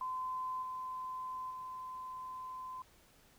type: tone with level steps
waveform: sine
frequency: 1026 Hz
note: C6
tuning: 34 cents flat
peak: -36 / -39 / -42 dBFS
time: 0.01-2.82 s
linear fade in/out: 2 ms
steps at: 0.62 / 1.5 s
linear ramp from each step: 10 ms
effects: pink hiss -65 dBFS RMS until 3.38 s